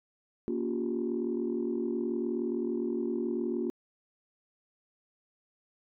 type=chord; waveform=sine; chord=G half-diminished seventh; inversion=first; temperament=just; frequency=235.2 / 282.2 / 352.8 / 392 Hz; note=Bb3 / Db4 / F4 / G4; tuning=+16 / +31 / +18 / 0 cents; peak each=-33 / -36 / -32 / -37 dBFS; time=0.48-3.7 s; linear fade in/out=0 ms; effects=tanh soft clip ceiling -21 dBFS